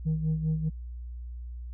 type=tone with tremolo; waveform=sine; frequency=157.5 Hz; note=D#3; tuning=21 cents sharp; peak=-21 dBFS; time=0.05-0.7 s; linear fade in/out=20 ms; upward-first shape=sine; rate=5 Hz; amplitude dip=65%; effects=tanh soft clip ceiling -22 dBFS + added 60 Hz sine -36 dBFS peak until 1.73 s